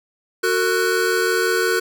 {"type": "tone cluster", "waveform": "square", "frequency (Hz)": [368.2, 453.9, 1484], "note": ["F#4", "A#4", "F#6"], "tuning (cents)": [-8, -46, 5], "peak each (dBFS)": -22, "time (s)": [0.43, 1.8], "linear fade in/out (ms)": 10, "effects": []}